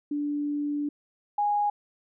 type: tone pair in turn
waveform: sine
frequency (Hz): 291.9 / 825.6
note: D4 / G#5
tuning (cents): -10 / -10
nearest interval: octave + tritone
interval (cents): 1800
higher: second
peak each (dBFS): -26 / -22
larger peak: second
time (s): 0.11-0.89 / 1.38-1.7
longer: first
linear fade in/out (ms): 5
effects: none